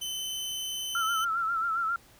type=tone; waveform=sawtooth; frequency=3047 Hz; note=G7; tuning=50 cents flat; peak=-29 dBFS; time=0.01-1.25 s; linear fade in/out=10 ms
type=tone with vibrato; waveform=sine; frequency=1347 Hz; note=E6; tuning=37 cents sharp; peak=-26 dBFS; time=0.95-1.96 s; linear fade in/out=2 ms; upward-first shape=sine; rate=7.4 Hz; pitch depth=65 cents each way
effects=pink hiss -57 dBFS RMS until 2.19 s